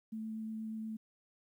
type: tone with vibrato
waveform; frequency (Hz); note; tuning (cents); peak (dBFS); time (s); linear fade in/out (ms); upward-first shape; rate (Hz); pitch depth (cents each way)
sine; 220; A3; 0; -38; 0.12-0.97; 10; sine; 8.4; 8
effects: 12-bit